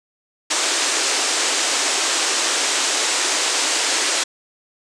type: band-pass noise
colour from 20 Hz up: white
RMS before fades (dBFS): -20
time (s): 0.5-4.24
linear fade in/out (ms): 10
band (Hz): 280 to 8400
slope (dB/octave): 48
effects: none